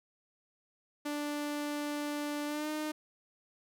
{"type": "tone with pitch glide", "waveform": "sawtooth", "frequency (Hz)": [293.7, 305.8], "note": ["D4", "D#4"], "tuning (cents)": [0, -30], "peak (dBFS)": -30, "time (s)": [1.05, 2.92], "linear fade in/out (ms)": 10, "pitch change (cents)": 70, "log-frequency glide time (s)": [2.46, 2.7], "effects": []}